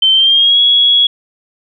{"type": "tone with pitch glide", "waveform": "sine", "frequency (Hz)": [3100, 3342], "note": ["G7", "G#7"], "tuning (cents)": [-20, 10], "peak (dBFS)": -6, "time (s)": [0.02, 1.07], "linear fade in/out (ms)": 5, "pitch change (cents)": 130, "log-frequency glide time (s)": [0.12, 0.6], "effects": []}